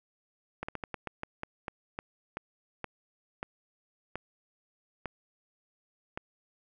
slowing click train, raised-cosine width 0.5 ms, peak -20 dBFS, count 16, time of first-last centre 0.63-6.175 s, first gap 55 ms, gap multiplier 1.24, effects none

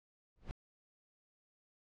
brown noise with exponential growth, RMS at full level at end -38 dBFS, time 0.36-0.51 s, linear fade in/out 0 ms, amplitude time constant 31 ms, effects low-pass 5000 Hz 12 dB/octave

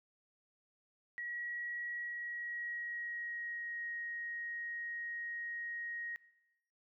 sine tone with pitch glide, 1915 to 1879.9 Hz, A#6 to A#6, +46 to +14 cents, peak -39 dBFS, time 1.18-6.16 s, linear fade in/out 0 ms, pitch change -32 cents, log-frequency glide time 1.92-3.95 s, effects noise-tail reverb RT60 0.9 s tail -21 dB re dry

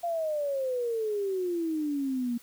sine exponential sweep, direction down, 698.5 to 233.8 Hz, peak -27 dBFS, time 0.03-2.38 s, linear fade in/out 10 ms, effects white hiss -55 dBFS RMS until 2.42 s

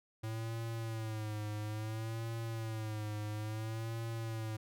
square tone with vibrato, 110 Hz, A2, in tune, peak -38 dBFS, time 0.23-4.57 s, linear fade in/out 10 ms, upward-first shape sine, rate 0.59 Hz, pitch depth 71 cents each way, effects none

